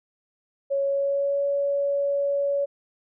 sine tone with pitch glide, 554 to 563.7 Hz, C#5 to C#5, -1 to +29 cents, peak -21 dBFS, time 0.7-2.66 s, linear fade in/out 20 ms, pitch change +30 cents, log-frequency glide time 0.82-1.43 s, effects none

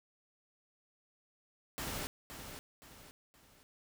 pink noise with echo, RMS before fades -40 dBFS, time 1.78-2.07 s, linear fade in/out 0 ms, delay 520 ms, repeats 3, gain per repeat -8 dB, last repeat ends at 3.63 s, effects none

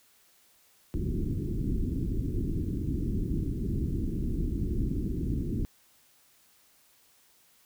pink low-pass noise, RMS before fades -30 dBFS, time 0.94-5.65 s, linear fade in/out 0 ms, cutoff 360 Hz, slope 48 dB/octave, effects white hiss -63 dBFS RMS until 7.65 s

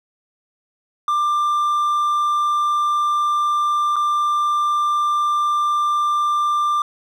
triangle tone with dropouts, 1188 Hz, D6, 20 cents sharp, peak -14 dBFS, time 1.08-6.82 s, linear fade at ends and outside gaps 2 ms, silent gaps 3.959-3.964 s, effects none

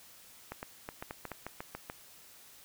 clicks, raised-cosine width 0.5 ms, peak -24 dBFS, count 11, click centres 0.52 / 0.629 / 0.889 / 1.025 / 1.109 / 1.253 / 1.317 / 1.466 / 1.605 / 1.75 / 1.899 s, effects white hiss -56 dBFS RMS until 2.64 s

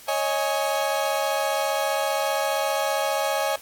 35% pulse chord, C# suspended second, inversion none, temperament equal with one note detuned, 554.4 / 629.5 / 830.6 Hz, C#5 / D#5 / G#5, 0 / +20 / 0 cents, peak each -25 dBFS, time 0.08-3.56 s, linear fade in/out 5 ms, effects white hiss -46 dBFS RMS until 3.61 s + AAC 64 kbps

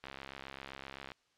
click train, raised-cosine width 0.3 ms, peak -28 dBFS, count 74, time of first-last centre 0.04-1.118 s, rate 67.7 Hz, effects white hiss -73 dBFS RMS until 1.37 s + low-pass 5000 Hz 12 dB/octave

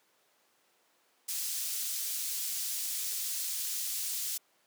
pink high-pass noise, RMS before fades -35 dBFS, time 1.28-4.38 s, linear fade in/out 10 ms, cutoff 5800 Hz, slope 12 dB/octave, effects pink hiss -69 dBFS RMS until 4.66 s + high-pass 400 Hz 12 dB/octave

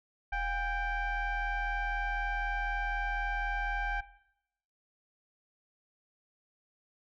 sine tone with frequency modulation, 808 Hz, G#5, 48 cents flat, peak -29 dBFS, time 0.32-4.01 s, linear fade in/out 10 ms, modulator 766 Hz, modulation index 1.5, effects noise-tail reverb RT60 0.8 s tail -18 dB re dry + tanh soft clip ceiling -26 dBFS

